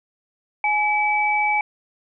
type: tone pair together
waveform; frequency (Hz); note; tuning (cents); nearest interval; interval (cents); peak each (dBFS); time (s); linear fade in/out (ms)
sine; 840.3 / 2297; G#5 / D7; +20 / -39; octave + perfect fourth; 1741; -20; 0.64-1.61; 2
effects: none